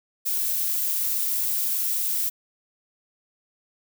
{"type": "noise", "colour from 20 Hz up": "violet", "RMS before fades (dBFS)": -25, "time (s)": [0.25, 2.3], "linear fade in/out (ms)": 20, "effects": []}